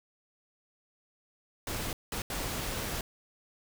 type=noise bursts at uneven times; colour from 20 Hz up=pink; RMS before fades=-35 dBFS; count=3; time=1.67-1.93 / 2.12-2.22 / 2.3-3.01 s; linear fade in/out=2 ms; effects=none